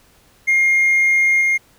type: tone with level steps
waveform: triangle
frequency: 2128 Hz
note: C7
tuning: 29 cents sharp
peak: -9 / -11 dBFS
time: 0.47-1.58 s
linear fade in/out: 20 ms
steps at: 1.41 s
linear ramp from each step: 5 ms
effects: tanh soft clip ceiling -7 dBFS + pink hiss -53 dBFS RMS until 1.78 s